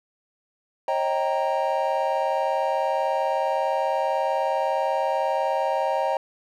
triangle chord, Eb dominant seventh, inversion third, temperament equal with one note detuned, 542.3 / 622.3 / 784 / 932.3 Hz, Db5 / Eb5 / G5 / Bb5, -38 / 0 / 0 / 0 cents, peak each -25 dBFS, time 0.88-6.17 s, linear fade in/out 2 ms, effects none

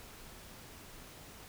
silence, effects pink hiss -52 dBFS RMS until 1.48 s

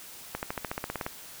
accelerating click train, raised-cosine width 0.5 ms, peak -16 dBFS, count 12, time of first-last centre 0.35-1.064 s, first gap 79 ms, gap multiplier 0.96, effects white hiss -46 dBFS RMS until 1.4 s

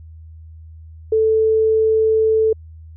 sine tone, 440 Hz, A4, in tune, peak -12 dBFS, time 1.12-2.53 s, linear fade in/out 5 ms, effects added 80 Hz sine -36 dBFS peak until 2.96 s

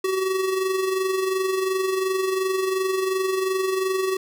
square tone with amplitude modulation, 378.8 Hz, F#4, 41 cents sharp, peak -20 dBFS, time 0.04-4.17 s, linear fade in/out 5 ms, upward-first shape sine, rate 22.8 Hz, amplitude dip 45%, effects none

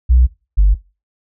sine tone pair in turn, 61.74 / 49 Hz, B1 / G1, 0 / 0 cents, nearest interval major third, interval 400 cents, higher first, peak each -5 dBFS, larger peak neither, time 0.09-0.27 / 0.57-0.75 s, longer neither, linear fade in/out 20 ms, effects noise-tail reverb RT60 0.3 s tail -21 dB re dry + tanh soft clip ceiling -3 dBFS

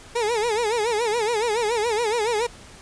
30% pulse tone with vibrato, 448.8 Hz, A4, 34 cents sharp, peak -18 dBFS, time 0.15-2.47 s, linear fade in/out 10 ms, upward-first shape sine, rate 7.1 Hz, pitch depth 140 cents each way, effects pink hiss -45 dBFS RMS until 2.81 s + resampled to 22050 Hz

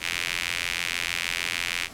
sawtooth tone with high-pass filter, 86.4 Hz, F2, 18 cents flat, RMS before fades -29 dBFS, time 0-1.89 s, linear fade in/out 50 ms, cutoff 2300 Hz, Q 2.5, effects pink hiss -44 dBFS RMS until 1.93 s + low-pass 12000 Hz 12 dB/octave

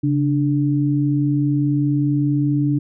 sine tone pair together, 138.59 / 293.7 Hz, C#3 / D4, 0 / 0 cents, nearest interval octave + minor second, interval 1300 cents, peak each -18 dBFS, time 0.03-2.79 s, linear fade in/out 10 ms, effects none

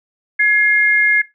sine tone pair together, 1686 / 2127 Hz, G#6 / C7, +26 / +28 cents, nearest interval major third, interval 402 cents, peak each -13 dBFS, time 0.39-1.22 s, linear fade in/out 10 ms, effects noise-tail reverb RT60 0.2 s tail -18 dB re dry

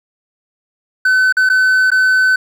triangle tone with dropouts, 1516 Hz, F#6, 42 cents sharp, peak -7 dBFS, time 1.05-2.36 s, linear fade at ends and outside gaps 5 ms, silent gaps 1.325-1.368 / 1.491-1.498 / 1.904-1.916 s, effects none

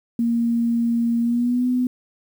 sine tone with pitch glide, 233.5 to 250.3 Hz, A#3 to B3, +3 to +23 cents, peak -17 dBFS, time 0.19-1.87 s, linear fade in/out 2 ms, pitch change +120 cents, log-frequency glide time 1.21-1.67 s, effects 8-bit

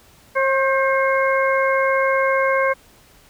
harmonic tone with a mistuned harmonic, 537 Hz, C5, 45 cents sharp, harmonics 1 / 2 / 3 / 4, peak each -18 / -21 / -23 / -24 dBFS, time 0.35-2.74 s, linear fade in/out 20 ms, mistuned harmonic 3, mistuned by -34 cents, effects pink hiss -51 dBFS RMS until 3.29 s

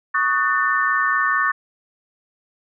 sine chord, D# half-diminished seventh, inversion third, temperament just, 1120.1 / 1244.5 / 1493.4 / 1792.1 Hz, C#6 / D#6 / F#6 / A6, +18 / 0 / +16 / +31 cents, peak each -21 / -24 / -24 / -20 dBFS, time 0.14-1.52 s, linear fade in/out 10 ms, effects none

